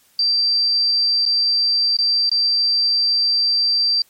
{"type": "tone with dropouts", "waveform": "sine", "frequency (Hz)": 4694, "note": "D8", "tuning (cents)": -2, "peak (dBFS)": -14, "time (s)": [0.19, 4.02], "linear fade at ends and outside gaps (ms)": 2, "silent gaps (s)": [[1.254, 1.261], [1.968, 1.987], [2.295, 2.315]], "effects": ["white hiss -56 dBFS RMS until 4.09 s", "MP3 64 kbps"]}